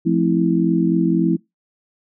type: chord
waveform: sine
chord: F major seventh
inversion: none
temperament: just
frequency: 174.61 / 218.3 / 261.9 / 327.4 Hz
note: F3 / A3 / C4 / E4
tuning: 0 / -13 / +2 / -12 cents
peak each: -18 / -22 / -22 / -18 dBFS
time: 0.05-1.37 s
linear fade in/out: 20 ms
effects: noise-tail reverb RT60 0.2 s tail -25 dB re dry